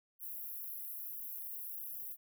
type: high-pass noise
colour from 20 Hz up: white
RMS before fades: -44 dBFS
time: 0.19-2.17 s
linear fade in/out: 50 ms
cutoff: 11000 Hz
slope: 96 dB/octave
effects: none